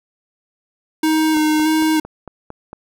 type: tone with vibrato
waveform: square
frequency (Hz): 311.1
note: D#4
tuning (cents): 0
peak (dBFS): -14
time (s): 1.03-2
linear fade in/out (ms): 5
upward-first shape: square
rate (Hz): 1.6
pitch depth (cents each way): 18
type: click train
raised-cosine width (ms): 1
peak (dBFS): -19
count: 7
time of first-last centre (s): 1.37-2.731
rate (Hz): 4.41
effects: none